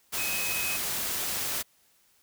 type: tone in noise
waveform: sine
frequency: 2535 Hz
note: D#7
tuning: 32 cents sharp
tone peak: -32 dBFS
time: 0.17-0.78 s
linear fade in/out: 20 ms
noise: white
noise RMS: -31 dBFS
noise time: 0.12-1.63 s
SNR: -4 dB
effects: white hiss -65 dBFS RMS until 2.22 s